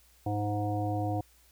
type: harmonic tone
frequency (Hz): 103.83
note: G#2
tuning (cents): 0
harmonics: 1 / 3 / 5 / 7 / 9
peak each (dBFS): -31 / -34 / -39 / -34 / -48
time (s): 0.26-1.21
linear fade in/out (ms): 5
effects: added 60 Hz sine -63 dBFS peak until 1.51 s + white hiss -63 dBFS RMS until 1.51 s